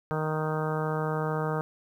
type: harmonic tone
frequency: 155.56 Hz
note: D#3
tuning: in tune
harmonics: 1 / 2 / 3 / 4 / 5 / 6 / 7 / 8 / 9 / 10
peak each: -30 / -39 / -32 / -37 / -38 / -38 / -42 / -37 / -44 / -42 dBFS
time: 0.11-1.61 s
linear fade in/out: 0 ms
effects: 10-bit